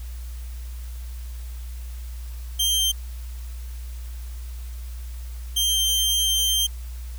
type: tone pair in turn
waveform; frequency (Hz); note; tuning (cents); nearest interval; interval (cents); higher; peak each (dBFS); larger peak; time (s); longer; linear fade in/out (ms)
sawtooth; 3149 / 3149; G7 / G7; +7 / +7; unison; 0; neither; -16; neither; 2.59-2.92 / 5.56-6.67; second; 10
effects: added 60 Hz sine -31 dBFS peak until 7.18 s + white hiss -49 dBFS RMS until 7.18 s